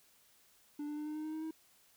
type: tone with pitch steps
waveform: triangle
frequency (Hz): 293.7 / 297.1 / 300.6 / 304.1 / 307.6 / 311.2 / 314.8 / 318.4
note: D4 / D4 / D4 / D#4 / D#4 / D#4 / D#4 / D#4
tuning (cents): 0 / +20 / +40 / -40 / -20 / 0 / +20 / +40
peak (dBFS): -36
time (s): 0.79-1.51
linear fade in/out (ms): 5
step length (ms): 90
effects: white hiss -67 dBFS RMS until 1.96 s